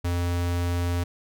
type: tone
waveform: square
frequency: 87.31 Hz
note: F2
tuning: in tune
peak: -24 dBFS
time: 0.04-1.04 s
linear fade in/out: 10 ms
effects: none